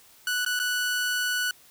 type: tone with dropouts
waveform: sawtooth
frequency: 1480 Hz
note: F#6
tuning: in tune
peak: -21 dBFS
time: 0.27-1.51 s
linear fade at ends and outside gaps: 2 ms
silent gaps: 0.449-0.462 / 0.592-0.598 s
effects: white hiss -55 dBFS RMS until 1.7 s